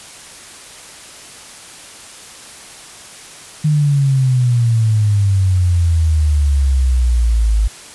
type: exponential sweep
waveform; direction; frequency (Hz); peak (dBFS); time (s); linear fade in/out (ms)
sine; down; 153.8 to 51.7; -10; 3.64-7.68; 10
effects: white hiss -36 dBFS RMS until 7.94 s + resampled to 24000 Hz